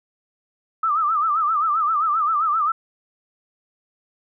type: tone with vibrato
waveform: sine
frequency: 1247 Hz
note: D#6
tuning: 3 cents sharp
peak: -17 dBFS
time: 0.83-2.72 s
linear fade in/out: 5 ms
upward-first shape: sine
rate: 7.6 Hz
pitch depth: 120 cents each way
effects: none